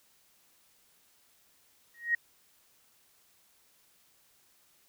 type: tone with exponential growth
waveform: sine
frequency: 1880 Hz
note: A#6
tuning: 14 cents sharp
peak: -21 dBFS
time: 1.94-2.15 s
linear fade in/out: 5 ms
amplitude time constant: 45 ms
effects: white hiss -66 dBFS RMS until 4.88 s